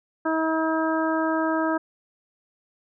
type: harmonic tone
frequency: 320 Hz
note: D#4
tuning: 49 cents sharp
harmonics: 1 / 2 / 3 / 4 / 5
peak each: -24 / -27 / -29 / -30 / -31 dBFS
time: 0.25-1.78 s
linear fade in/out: 10 ms
effects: none